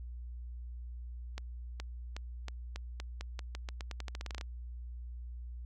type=accelerating click train; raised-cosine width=0.2 ms; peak=-24 dBFS; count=21; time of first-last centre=1.38-4.411 s; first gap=420 ms; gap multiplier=0.87; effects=added 60 Hz sine -41 dBFS peak until 5.65 s